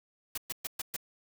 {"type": "noise bursts", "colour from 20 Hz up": "white", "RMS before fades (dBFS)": -35, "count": 5, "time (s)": [0.35, 0.965], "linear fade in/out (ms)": 5, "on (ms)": 27, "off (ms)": 120, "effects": []}